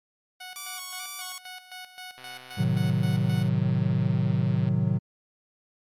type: tone with tremolo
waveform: 10% pulse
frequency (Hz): 736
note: F#5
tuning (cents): -9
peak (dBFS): -30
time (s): 0.4-3.49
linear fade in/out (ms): 10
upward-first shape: square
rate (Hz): 3.8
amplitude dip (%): 70
type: tone with vibrato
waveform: 5% pulse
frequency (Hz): 1134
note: C#6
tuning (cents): +39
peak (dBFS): -24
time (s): 0.56-1.38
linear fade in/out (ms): 0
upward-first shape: square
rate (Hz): 2.3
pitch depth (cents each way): 41
type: click train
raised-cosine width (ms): 0.3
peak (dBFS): -30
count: 322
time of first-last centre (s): 2.18-4.688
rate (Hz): 128
type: chord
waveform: triangle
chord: A diminished seventh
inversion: none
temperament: equal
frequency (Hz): 110 / 130.81 / 155.56 / 185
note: A2 / C3 / Eb3 / Gb3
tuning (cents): 0 / 0 / 0 / 0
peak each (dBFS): -25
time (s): 2.57-4.99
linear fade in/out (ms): 20
effects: MP3 64 kbps